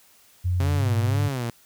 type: tone with pitch glide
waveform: sine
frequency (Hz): 89.7 to 103.04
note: F2 to G#2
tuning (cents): +47 to -13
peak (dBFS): -20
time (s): 0.44-1.29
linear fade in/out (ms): 20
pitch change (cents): +240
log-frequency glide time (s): 0.74-0.83
type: tone with vibrato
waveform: sawtooth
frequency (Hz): 130.81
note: C3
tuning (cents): 0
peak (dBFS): -22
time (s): 0.6-1.5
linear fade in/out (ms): 2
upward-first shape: sine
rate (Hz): 2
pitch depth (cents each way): 190
effects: white hiss -56 dBFS RMS until 1.65 s